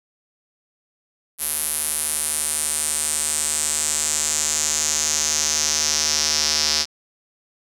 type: tone with band-pass filter sweep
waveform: square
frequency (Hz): 76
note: D#2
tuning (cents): -40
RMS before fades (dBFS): -22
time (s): 1.38-6.86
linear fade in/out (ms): 50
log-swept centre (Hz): 11000 to 5200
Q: 4.3
effects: none